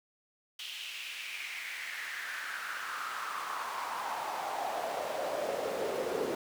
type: noise with high-pass filter sweep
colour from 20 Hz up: brown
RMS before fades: -37 dBFS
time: 0.59-6.35 s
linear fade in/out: 2 ms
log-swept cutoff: 3100 to 410 Hz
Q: 4
effects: none